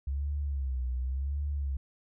sine tone with vibrato, 67.2 Hz, C2, 47 cents sharp, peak -29 dBFS, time 0.07-1.77 s, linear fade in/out 5 ms, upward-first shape sine, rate 0.9 Hz, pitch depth 130 cents each way, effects none

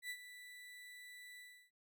35% pulse tone with ADSR envelope, 1975.5 Hz, B6, in tune, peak -39 dBFS, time 0.02-1.71 s, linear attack 77 ms, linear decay 66 ms, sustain -12 dB, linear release 320 ms, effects none

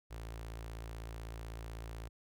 sawtooth tone with notch filter, 56 Hz, A1, 31 cents sharp, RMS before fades -45 dBFS, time 0.1-2.09 s, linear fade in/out 20 ms, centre 210 Hz, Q 1.4, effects none

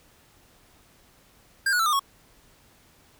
square tone with pitch steps, 1600 / 1458.8 / 1330 / 1212.6 / 1105.5 Hz, G6 / F#6 / E6 / D#6 / C#6, +35 / -25 / +15 / -45 / -5 cents, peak -21 dBFS, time 1.66-1.995 s, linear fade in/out 5 ms, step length 67 ms, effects pink hiss -58 dBFS RMS until 3.19 s

